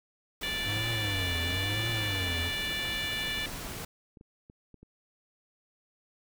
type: noise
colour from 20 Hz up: pink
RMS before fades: -39 dBFS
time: 0.41-3.85 s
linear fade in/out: 5 ms
type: harmonic tone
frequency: 585 Hz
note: D5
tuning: 7 cents flat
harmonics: 3 / 4 / 5 / 6 / 7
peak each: -37 / -37 / -37 / -37 / -44 dBFS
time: 0.43-3.46 s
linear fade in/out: 2 ms
type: tone with vibrato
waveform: square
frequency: 98 Hz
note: G2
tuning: in tune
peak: -33 dBFS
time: 0.64-2.52 s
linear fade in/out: 50 ms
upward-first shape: triangle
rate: 1 Hz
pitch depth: 300 cents each way
type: clicks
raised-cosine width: 3 ms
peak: -38 dBFS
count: 8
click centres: 2.685 / 2.775 / 2.937 / 4.172 / 4.211 / 4.499 / 4.743 / 4.83 s
effects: none